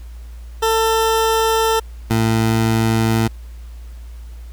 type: tone pair in turn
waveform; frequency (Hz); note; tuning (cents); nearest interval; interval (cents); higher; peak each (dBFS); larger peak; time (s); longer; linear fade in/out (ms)
20% pulse; 446.8 / 112.38; A4 / A2; +27 / +37; 2 octaves; 2390; first; -9; neither; 0.62-1.8 / 2.1-3.28; neither; 10
effects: added 58 Hz sine -31 dBFS peak until 4.52 s + pink hiss -51 dBFS RMS until 4.52 s